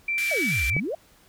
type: tone with vibrato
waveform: sine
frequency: 2319 Hz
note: D7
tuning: 22 cents flat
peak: -23 dBFS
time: 0.08-0.8 s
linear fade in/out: 5 ms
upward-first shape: square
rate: 2.3 Hz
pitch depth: 21 cents each way
type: band-pass noise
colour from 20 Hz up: pink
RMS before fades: -35 dBFS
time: 0.18-0.7 s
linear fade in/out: 0 ms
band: 1500 to 15000 Hz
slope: 48 dB/octave
type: exponential two-way sweep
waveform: sine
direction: down then up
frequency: 699 to 58 to 699 Hz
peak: -26 dBFS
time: 0.31-0.95 s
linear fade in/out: 5 ms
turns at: 0.66 s
type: click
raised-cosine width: 2 ms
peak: -17 dBFS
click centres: 0.766 s
effects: pink hiss -57 dBFS RMS until 1.28 s